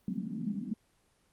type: band-pass noise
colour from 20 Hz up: white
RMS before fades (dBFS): -36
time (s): 0.08-0.74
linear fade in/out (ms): 2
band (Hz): 180 to 240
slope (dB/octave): 48
effects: pink hiss -70 dBFS RMS until 1.32 s + Opus 24 kbps